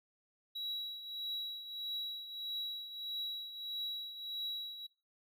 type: tone with tremolo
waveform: triangle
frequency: 3887 Hz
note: B7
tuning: 28 cents flat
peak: -34 dBFS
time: 0.55-4.87 s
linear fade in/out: 10 ms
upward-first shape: triangle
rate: 1.6 Hz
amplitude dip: 70%
effects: noise-tail reverb RT60 0.3 s tail -19 dB re dry